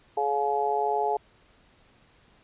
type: harmonic tone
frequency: 141.4 Hz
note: C#3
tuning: 35 cents sharp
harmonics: 3 / 4 / 5 / 6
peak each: -28 / -37 / -28 / -27 dBFS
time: 0.17-1.17 s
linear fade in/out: 5 ms
effects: pink hiss -60 dBFS RMS until 2.43 s + resampled to 8000 Hz